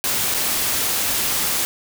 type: noise with dropouts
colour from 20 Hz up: white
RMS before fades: -21 dBFS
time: 0.04-1.65 s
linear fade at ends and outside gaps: 0 ms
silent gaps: 0.34-0.345 s
effects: none